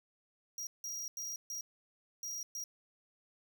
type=tone bursts at uneven times; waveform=45% pulse; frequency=5710 Hz; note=F8; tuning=37 cents sharp; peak=-39 dBFS; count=6; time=0.58-0.67 / 0.84-1.08 / 1.17-1.36 / 1.5-1.61 / 2.23-2.43 / 2.55-2.64 s; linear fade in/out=2 ms; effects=11-bit